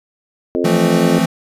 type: harmonic tone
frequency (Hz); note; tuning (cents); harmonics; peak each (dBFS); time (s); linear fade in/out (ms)
87.31; F2; 0; 3 / 4 / 5 / 6 / 7; -20 / -19 / -20 / -26 / -25; 0.55-1.19; 0
type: chord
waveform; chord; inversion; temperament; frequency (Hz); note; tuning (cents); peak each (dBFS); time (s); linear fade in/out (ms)
square; F major seventh; third; equal; 164.81 / 174.61 / 220 / 261.6; E3 / F3 / A3 / C4; 0 / 0 / 0 / 0; -19; 0.64-1.26; 10
effects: resampled to 32000 Hz